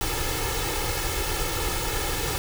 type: noise with comb filter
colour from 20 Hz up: pink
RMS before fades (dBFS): -27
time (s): 0.01-2.38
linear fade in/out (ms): 0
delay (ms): 2.3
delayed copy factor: +0.8
effects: none